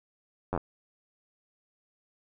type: slowing click train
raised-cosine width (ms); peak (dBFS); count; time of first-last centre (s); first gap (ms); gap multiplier
1; -16; 5; 0.53-0.576; 10; 1.1
effects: none